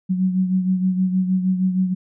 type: beating tone pair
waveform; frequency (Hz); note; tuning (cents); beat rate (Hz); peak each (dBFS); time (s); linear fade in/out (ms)
sine; 185 / 191.4; F#3 / G3; 0 / -41; 6.4; -17 / -25; 0.09-1.95; 20
effects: none